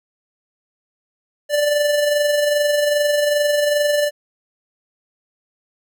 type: tone with amplitude modulation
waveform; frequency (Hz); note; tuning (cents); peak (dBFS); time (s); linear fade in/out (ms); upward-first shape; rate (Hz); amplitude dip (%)
square; 587.3; D5; 0; -14; 1.49-4.11; 50; sine; 22.5; 40
effects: none